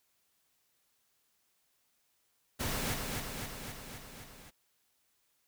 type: noise with echo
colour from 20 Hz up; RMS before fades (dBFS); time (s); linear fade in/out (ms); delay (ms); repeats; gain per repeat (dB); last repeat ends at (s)
pink; -35; 2.59-2.95; 20; 260; 6; -3; 4.51
effects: white hiss -75 dBFS RMS until 5.47 s